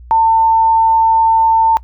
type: tone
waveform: sine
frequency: 898 Hz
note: A5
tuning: 35 cents sharp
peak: -7 dBFS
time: 0.11-1.77 s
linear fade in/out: 0 ms
effects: noise-tail reverb RT60 0.1 s tail -22 dB re dry + added 60 Hz sine -33 dBFS peak until 1.83 s